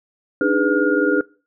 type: tone cluster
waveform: sine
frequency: 288.4 / 307.7 / 411.1 / 496.7 / 1424 Hz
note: D4 / D#4 / G#4 / B4 / F6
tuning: -31 / -19 / -18 / +10 / +33 cents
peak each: -21 dBFS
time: 0.41-1.21 s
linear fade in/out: 2 ms
effects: noise-tail reverb RT60 0.4 s tail -24 dB re dry